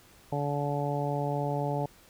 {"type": "harmonic tone", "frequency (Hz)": 143.9, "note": "D3", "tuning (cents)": -35, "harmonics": [1, 2, 3, 4, 5, 6], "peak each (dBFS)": [-31, -37, -36, -35, -36, -36], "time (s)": [0.32, 1.86], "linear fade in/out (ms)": 5, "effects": ["pink hiss -57 dBFS RMS until 2.09 s"]}